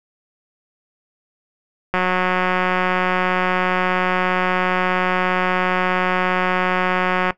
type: click train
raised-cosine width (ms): 0.5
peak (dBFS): -4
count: 983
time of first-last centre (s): 1.94-7.306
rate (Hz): 183
effects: noise-tail reverb RT60 0.1 s tail -17 dB re dry